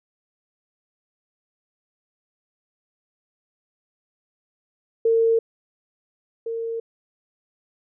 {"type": "tone pair in turn", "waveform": "sine", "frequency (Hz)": [455, 457.4], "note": ["A#4", "A#4"], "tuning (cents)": [-42, -33], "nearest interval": "unison", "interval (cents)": 9, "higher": "second", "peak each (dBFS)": [-15, -25], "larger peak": "first", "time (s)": [[5.05, 5.39], [6.46, 6.8]], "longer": "neither", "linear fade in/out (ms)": 5, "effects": []}